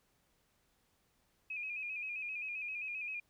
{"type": "tone with vibrato", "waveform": "sine", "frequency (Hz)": 2485, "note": "D#7", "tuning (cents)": -3, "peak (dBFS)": -38, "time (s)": [1.5, 3.2], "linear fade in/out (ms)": 5, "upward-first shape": "square", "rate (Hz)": 7.6, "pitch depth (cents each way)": 48, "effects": ["pink hiss -75 dBFS RMS until 3.29 s"]}